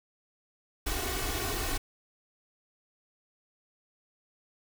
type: noise with comb filter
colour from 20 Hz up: pink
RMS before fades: -32 dBFS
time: 0.86-1.78 s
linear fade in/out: 10 ms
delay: 2.7 ms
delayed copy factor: +0.85
effects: none